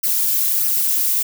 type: noise with flanger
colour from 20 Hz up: violet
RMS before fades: -18 dBFS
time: 0.03-1.23 s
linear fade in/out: 10 ms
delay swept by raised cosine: 0.26 to 3.36 ms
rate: 1.6 Hz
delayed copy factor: -0.55
effects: none